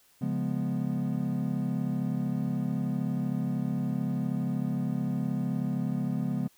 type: chord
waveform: triangle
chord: C# dominant seventh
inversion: none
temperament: equal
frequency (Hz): 138.59 / 174.61 / 207.7 / 246.9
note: C#3 / E#3 / G#3 / B3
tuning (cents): 0 / 0 / 0 / 0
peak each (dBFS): -31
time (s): 0.21-6.48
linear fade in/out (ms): 10
effects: white hiss -63 dBFS RMS until 6.57 s